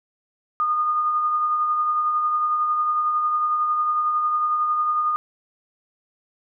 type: tone with tremolo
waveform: sine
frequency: 1224 Hz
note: D#6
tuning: 29 cents flat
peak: -17 dBFS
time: 0.6-5.16 s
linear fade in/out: 0 ms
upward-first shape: triangle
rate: 11 Hz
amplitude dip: 35%
effects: none